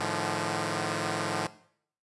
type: tone cluster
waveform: 5% pulse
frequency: 107.7 / 151.5 / 172.2 Hz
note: A2 / D#3 / F3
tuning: -37 / -46 / -24 cents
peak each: -22 dBFS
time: 0-1.47 s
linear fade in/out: 5 ms
effects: noise-tail reverb RT60 0.6 s tail -17 dB re dry + resampled to 24000 Hz